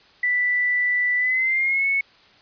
sine tone with pitch glide, 1975.5 to 2205 Hz, B6 to C#7, 0 to -10 cents, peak -18 dBFS, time 0.23-2.01 s, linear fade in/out 5 ms, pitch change +190 cents, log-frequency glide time 1.17-1.86 s, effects white hiss -53 dBFS RMS until 2.41 s + resampled to 11025 Hz

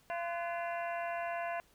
harmonic tone with a mistuned harmonic, 342.8 Hz, F4, 32 cents flat, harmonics 2 / 3 / 4 / 5 / 6 / 7 / 8, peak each -36 / -43 / -46 / -46 / -49 / -52 / -49 dBFS, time 0.1-1.6 s, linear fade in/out 0 ms, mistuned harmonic 4, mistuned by +150 cents, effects pink hiss -67 dBFS RMS until 1.74 s

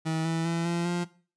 30% pulse tone with pitch steps, 160.4 / 163.86 / 167.4 / 171.02 / 174.72 Hz, E3 / E3 / E3 / F3 / F3, -47 / -10 / +27 / -36 / +1 cents, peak -24 dBFS, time 0.05-1.05 s, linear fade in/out 20 ms, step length 200 ms, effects noise-tail reverb RT60 0.4 s tail -18 dB re dry + resampled to 22050 Hz

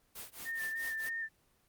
white noise with tremolo, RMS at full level -43 dBFS, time 0.15-1.09 s, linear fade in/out 5 ms, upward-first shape triangle, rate 4.6 Hz, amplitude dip 100%
sine tone with vibrato, 1803 Hz, A6, 42 cents sharp, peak -35 dBFS, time 0.44-1.29 s, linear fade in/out 50 ms, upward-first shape square, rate 3.2 Hz, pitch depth 23 cents each way
effects pink hiss -71 dBFS RMS until 1.68 s + Opus 24 kbps

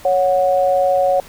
sine tone pair together, 555.5 / 734 Hz, C#5 / F#5, +4 / -14 cents, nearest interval perfect fourth, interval 482 cents, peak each -14 / -16 dBFS, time 0.05-1.2 s, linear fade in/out 2 ms, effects pink hiss -41 dBFS RMS until 1.28 s

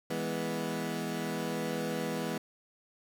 20% pulse chord, E major, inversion none, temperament equal, 164.81 / 207.7 / 246.9 Hz, E3 / G#3 / B3, 0 / 0 / 0 cents, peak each -32 dBFS, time 0.1-2.38 s, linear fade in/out 5 ms, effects none

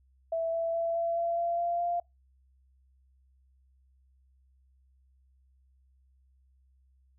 sine tone with pitch steps, 659.3 / 664.3 / 669.3 / 674.3 / 679.4 / 684.5 / 689.7 / 694.9 Hz, E5 / E5 / E5 / E5 / F5 / F5 / F5 / F5, 0 / +13 / +26 / +39 / -48 / -35 / -22 / -9 cents, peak -27 dBFS, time 0.32-2 s, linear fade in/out 5 ms, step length 210 ms, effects noise-tail reverb RT60 0.2 s tail -26 dB re dry + added 65 Hz sine -62 dBFS peak until 7.18 s

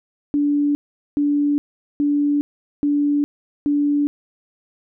sine tone bursts, 290 Hz, D4, 22 cents flat, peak -15 dBFS, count 5, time 0.34-4.07 s, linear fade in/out 0 ms, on 410 ms, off 420 ms, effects none

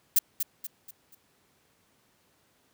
violet noise with echo, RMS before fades -20 dBFS, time 0.16-0.19 s, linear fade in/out 5 ms, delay 240 ms, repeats 4, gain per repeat -8 dB, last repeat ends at 1.15 s, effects pink hiss -67 dBFS RMS until 2.73 s + high-pass 100 Hz 12 dB/octave

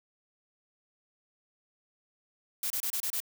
blue noise bursts, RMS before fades -32 dBFS, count 6, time 2.63-3.202 s, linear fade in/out 2 ms, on 72 ms, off 28 ms, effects none

